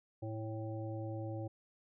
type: harmonic tone with a mistuned harmonic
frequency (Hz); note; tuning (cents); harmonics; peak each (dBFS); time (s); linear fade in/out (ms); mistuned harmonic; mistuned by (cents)
110; A2; 0; 1 / 3 / 5 / 7; -40 / -44 / -46 / -51; 0.22-1.48; 10; 7; +21
effects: none